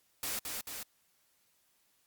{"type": "noise with echo", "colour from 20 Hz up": "white", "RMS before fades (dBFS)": -36, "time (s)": [0.23, 0.39], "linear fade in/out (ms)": 2, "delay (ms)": 220, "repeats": 2, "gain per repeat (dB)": -3, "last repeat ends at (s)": 0.83, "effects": ["white hiss -72 dBFS RMS until 2.06 s", "Opus 48 kbps"]}